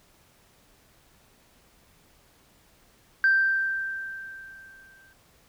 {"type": "tone with exponential decay", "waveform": "sine", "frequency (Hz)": 1568, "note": "G6", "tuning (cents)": 0, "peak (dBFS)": -15, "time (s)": [3.24, 5.13], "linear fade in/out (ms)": 1, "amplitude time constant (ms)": 410, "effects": ["tanh soft clip ceiling -13 dBFS", "pink hiss -60 dBFS RMS until 5.48 s"]}